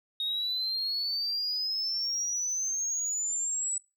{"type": "exponential sweep", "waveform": "sine", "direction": "up", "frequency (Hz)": [3731, 7902], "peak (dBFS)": -27, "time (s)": [0.2, 3.78], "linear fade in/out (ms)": 2, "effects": ["noise-tail reverb RT60 0.3 s tail -24 dB re dry", "tanh soft clip ceiling -25 dBFS"]}